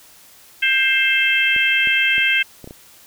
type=harmonic tone; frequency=528 Hz; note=C5; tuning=16 cents sharp; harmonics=3 / 4 / 5 / 6; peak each=-20 / -19 / -18 / -22 dBFS; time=0.62-2.43 s; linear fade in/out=10 ms
type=clicks; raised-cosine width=2 ms; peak=-22 dBFS; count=6; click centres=1.563 / 1.873 / 2.181 / 2.643 / 2.675 / 2.709 s
effects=white hiss -47 dBFS RMS until 3.06 s